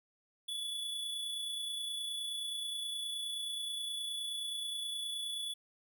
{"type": "tone with amplitude modulation", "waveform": "square", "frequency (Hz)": 3431, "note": "A7", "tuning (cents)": -44, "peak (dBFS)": -36, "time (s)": [0.48, 5.54], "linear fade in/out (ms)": 10, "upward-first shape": "sine", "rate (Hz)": 29.5, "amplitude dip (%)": 30, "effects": []}